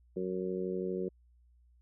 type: harmonic tone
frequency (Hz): 92.5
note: F#2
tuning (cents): 0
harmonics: 2 / 3 / 4 / 5 / 6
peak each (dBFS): -38 / -46 / -35 / -39 / -46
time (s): 0.16-1.09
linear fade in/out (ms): 10
effects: added 60 Hz sine -61 dBFS peak until 1.81 s